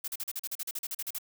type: noise bursts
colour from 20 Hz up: blue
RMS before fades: -35 dBFS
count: 15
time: 0.04-1.185 s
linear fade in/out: 5 ms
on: 39 ms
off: 40 ms
effects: none